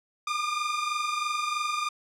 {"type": "tone pair together", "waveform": "sawtooth", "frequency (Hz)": [1200, 1223.1], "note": ["D6", "D#6"], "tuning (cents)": [37, -30], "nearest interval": "unison", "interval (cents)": 33, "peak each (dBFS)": [-25, -28], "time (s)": [0.27, 1.89], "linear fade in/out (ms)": 5, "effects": ["low-pass 7000 Hz 12 dB/octave"]}